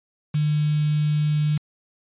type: tone with quantisation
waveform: sine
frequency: 150.3 Hz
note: D3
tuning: 40 cents sharp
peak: -18 dBFS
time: 0.34-1.58 s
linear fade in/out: 10 ms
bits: 6
effects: resampled to 8000 Hz